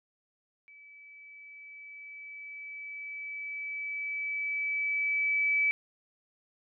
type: tone with level ramp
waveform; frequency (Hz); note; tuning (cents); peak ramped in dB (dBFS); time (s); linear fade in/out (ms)
sine; 2299; D7; -37; -51 to -23; 0.68-5.71; 0
effects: none